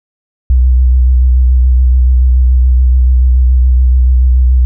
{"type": "tone with vibrato", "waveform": "sine", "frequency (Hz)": 62.9, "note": "B1", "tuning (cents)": 32, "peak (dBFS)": -4, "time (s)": [0.5, 4.65], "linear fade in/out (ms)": 0, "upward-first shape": "sine", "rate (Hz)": 7, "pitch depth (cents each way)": 33, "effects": []}